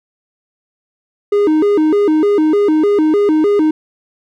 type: tone with vibrato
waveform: triangle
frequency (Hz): 356.5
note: F4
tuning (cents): +36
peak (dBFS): -7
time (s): 1.32-3.71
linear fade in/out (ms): 5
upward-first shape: square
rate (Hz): 3.3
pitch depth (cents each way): 240
effects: none